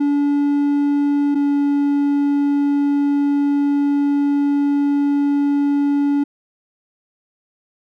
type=tone pair in turn; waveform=triangle; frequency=286.9 / 285.2 Hz; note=D4 / C#4; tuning=-40 / +49 cents; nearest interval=unison; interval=11 cents; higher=first; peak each=-12 dBFS; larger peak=neither; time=0-1.35 / 1.35-6.24 s; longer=second; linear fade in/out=10 ms; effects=none